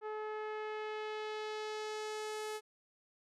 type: tone with low-pass filter sweep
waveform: sawtooth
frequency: 429 Hz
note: A4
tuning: 44 cents flat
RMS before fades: -41 dBFS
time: 0.01-2.61 s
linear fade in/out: 50 ms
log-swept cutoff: 1300 to 11000 Hz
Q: 1.1
effects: none